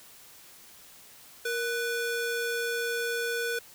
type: ring-modulated tone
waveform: square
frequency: 980 Hz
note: B5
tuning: 14 cents flat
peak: -26 dBFS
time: 1.45-3.59 s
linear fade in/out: 5 ms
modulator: 511 Hz
effects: white hiss -52 dBFS RMS until 3.74 s